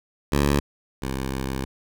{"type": "tone pair in turn", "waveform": "10% pulse", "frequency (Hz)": [71.2, 66.38], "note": ["C#2", "C2"], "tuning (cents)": [47, 26], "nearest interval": "minor second", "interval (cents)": 121, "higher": "first", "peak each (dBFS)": [-10, -18], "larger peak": "first", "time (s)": [[0.32, 0.6], [1.02, 1.65]], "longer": "second", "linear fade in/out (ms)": 5, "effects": []}